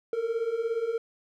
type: beating tone pair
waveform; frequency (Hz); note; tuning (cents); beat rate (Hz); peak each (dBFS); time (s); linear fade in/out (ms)
triangle; 446 / 463; A4 / A#4; +23 / -12; 17; -30 / -26; 0.13-0.98; 2
effects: none